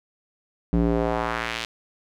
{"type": "tone with band-pass filter sweep", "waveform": "square", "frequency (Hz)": 57.2, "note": "A#1", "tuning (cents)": -32, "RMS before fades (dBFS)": -24, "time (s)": [0.73, 1.65], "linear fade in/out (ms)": 0, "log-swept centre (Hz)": [210, 3600], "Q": 1.3, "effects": []}